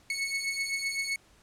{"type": "beating tone pair", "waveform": "sawtooth", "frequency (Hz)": [2200, 2207.8], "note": ["C#7", "C#7"], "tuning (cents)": [-14, -8], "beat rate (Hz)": 7.8, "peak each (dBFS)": [-31, -28], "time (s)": [0.1, 1.16], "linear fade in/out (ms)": 2, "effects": ["pink hiss -61 dBFS RMS until 1.42 s", "low-pass 10000 Hz 12 dB/octave"]}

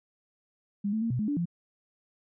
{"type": "tone with pitch steps", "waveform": "sine", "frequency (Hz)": [202.6, 219.2, 229.2, 123.8, 212.3, 289.7, 171.8], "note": ["G#3", "A3", "A#3", "B2", "G#3", "D4", "F3"], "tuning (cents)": [-43, -6, -29, 5, 38, -24, -28], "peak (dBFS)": -26, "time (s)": [0.84, 1.456], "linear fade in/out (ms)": 10, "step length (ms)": 88, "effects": []}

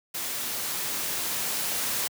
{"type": "noise with level ramp", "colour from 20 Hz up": "white", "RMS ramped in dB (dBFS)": [-32, -28], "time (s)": [0.14, 2.08], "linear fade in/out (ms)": 10, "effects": ["high-pass 100 Hz 12 dB/octave"]}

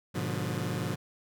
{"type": "chord", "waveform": "sawtooth", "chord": "G# diminished seventh", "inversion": "none", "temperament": "just", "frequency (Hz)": [103.83, 124.59, 149.51, 179.41], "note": ["G#2", "B2", "D3", "F3"], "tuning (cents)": [0, 16, 31, 47], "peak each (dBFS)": -32, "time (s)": [0.14, 0.96], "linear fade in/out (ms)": 20, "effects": []}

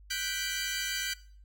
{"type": "chord", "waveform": "15% pulse", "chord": "G major seventh", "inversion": "third", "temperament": "equal", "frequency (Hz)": [1480, 1568, 1975.5, 2349], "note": ["F#6", "G6", "B6", "D7"], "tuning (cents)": [0, 0, 0, 0], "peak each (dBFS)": [-31, -29, -32, -32], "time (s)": [0.1, 1.14], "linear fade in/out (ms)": 10, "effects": ["noise-tail reverb RT60 0.5 s tail -20 dB re dry", "added 50 Hz sine -51 dBFS peak until 1.44 s"]}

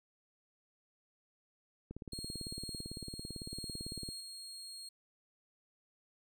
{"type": "click train", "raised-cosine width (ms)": 3, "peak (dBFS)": -31, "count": 40, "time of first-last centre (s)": [1.91, 4.089], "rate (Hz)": 17.9}
{"type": "tone with tremolo", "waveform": "30% pulse", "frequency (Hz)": 4261, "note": "C8", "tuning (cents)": 31, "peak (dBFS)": -40, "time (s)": [2.12, 4.89], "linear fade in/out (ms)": 5, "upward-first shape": "square", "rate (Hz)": 0.72, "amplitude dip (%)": 30}
{"effects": []}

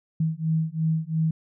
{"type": "beating tone pair", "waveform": "sine", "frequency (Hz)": [158.6, 161.5], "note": ["D#3", "E3"], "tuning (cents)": [33, -35], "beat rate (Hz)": 2.9, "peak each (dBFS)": -25, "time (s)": [0.2, 1.31], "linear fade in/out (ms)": 5, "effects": []}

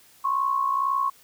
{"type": "tone pair together", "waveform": "sine", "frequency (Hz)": [1037, 1099], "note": ["C6", "C#6"], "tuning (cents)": [-16, -15], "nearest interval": "minor second", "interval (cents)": 101, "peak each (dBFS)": [-28, -22], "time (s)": [0.24, 1.1], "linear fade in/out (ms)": 10, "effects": ["white hiss -55 dBFS RMS until 1.23 s"]}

